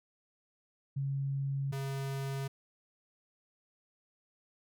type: tone pair in turn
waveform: sine / square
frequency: 137.8 / 136.53 Hz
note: C#3 / C#3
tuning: -10 / -26 cents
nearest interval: unison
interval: 16 cents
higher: first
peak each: -31 / -35 dBFS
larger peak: first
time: 0.96-1.72 / 1.72-2.48 s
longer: neither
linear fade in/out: 10 ms
effects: none